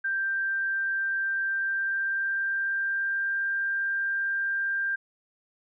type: tone with pitch glide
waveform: sine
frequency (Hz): 1576 to 1588.8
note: G6 to G6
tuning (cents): +9 to +23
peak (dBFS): -25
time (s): 0.04-4.96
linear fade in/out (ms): 10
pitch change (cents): +14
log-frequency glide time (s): 1.54-3.41
effects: none